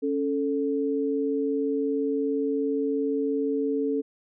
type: tone pair together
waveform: sine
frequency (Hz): 277.2 / 440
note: C#4 / A4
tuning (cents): 0 / 0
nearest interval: minor sixth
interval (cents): 800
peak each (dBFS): -26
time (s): 0.02-4.02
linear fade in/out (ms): 20
effects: none